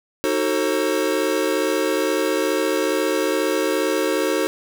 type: chord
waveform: square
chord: D# diminished seventh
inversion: none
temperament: just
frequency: 311.1 / 373.4 / 448 / 537.6 Hz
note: D#4 / F#4 / A4 / C5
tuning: 0 / +16 / +31 / +47 cents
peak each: -25 dBFS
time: 0.24-4.47 s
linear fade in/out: 0 ms
effects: none